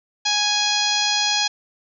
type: harmonic tone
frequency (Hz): 831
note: G#5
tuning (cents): +1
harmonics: 1 / 2 / 3 / 4 / 5 / 6 / 7 / 8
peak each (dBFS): -26 / -29 / -27 / -24 / -24 / -25 / -29 / -30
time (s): 0.25-1.48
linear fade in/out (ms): 10
effects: none